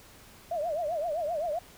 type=tone with vibrato; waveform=sine; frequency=642 Hz; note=E5; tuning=46 cents flat; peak=-28 dBFS; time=0.51-1.59 s; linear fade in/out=5 ms; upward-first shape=triangle; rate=7.7 Hz; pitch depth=210 cents each way; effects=pink hiss -53 dBFS RMS until 1.77 s